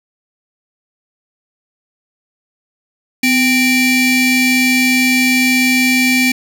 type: ring-modulated tone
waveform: 45% pulse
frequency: 1046.5 Hz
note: C6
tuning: in tune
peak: -7 dBFS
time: 3.23-6.32 s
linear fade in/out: 5 ms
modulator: 1300 Hz
effects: none